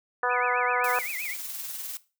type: harmonic tone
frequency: 246.9 Hz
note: B3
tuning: in tune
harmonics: 2 / 3 / 4 / 5 / 6 / 7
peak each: -30 / -30 / -30 / -30 / -30 / -30 dBFS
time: 0.23-0.99 s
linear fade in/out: 2 ms
type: tone with vibrato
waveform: sine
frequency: 2257 Hz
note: C#7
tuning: 31 cents sharp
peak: -32 dBFS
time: 0.29-1.35 s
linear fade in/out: 20 ms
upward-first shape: triangle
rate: 7.7 Hz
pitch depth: 250 cents each way
type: noise with tremolo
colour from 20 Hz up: blue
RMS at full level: -34 dBFS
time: 0.84-1.97 s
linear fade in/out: 0 ms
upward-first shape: triangle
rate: 20 Hz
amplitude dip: 45%
effects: noise-tail reverb RT60 0.3 s tail -17 dB re dry